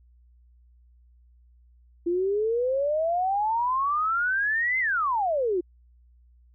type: exponential two-way sweep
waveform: sine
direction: up then down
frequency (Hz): 338 to 2093 to 338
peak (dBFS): -22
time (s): 2.06-5.61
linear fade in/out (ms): 10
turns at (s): 4.79
effects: added 60 Hz sine -54 dBFS peak until 6.54 s